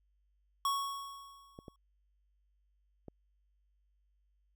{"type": "tone with exponential decay", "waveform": "square", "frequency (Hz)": 1108.7, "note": "C#6", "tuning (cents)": 0, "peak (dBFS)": -29, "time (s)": [0.65, 1.76], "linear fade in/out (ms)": 2, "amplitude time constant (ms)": 240}
{"type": "clicks", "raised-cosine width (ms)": 2, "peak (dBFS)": -33, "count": 3, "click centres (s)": [1.589, 1.682, 3.083]}
{"effects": ["added 50 Hz sine -70 dBFS peak until 4.55 s"]}